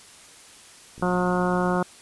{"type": "click train", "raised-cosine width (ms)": 3, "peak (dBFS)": -30, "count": 46, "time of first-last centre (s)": [0.98, 1.764], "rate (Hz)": 57.4}
{"type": "harmonic tone", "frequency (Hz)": 180, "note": "F#3", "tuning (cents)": -47, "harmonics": [1, 2, 3, 4, 5, 6, 7, 8], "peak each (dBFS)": [-24, -27, -29, -30, -31, -32, -32, -33], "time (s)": [1.02, 1.83], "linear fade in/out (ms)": 5}
{"effects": ["white hiss -48 dBFS RMS until 2.01 s", "resampled to 24000 Hz"]}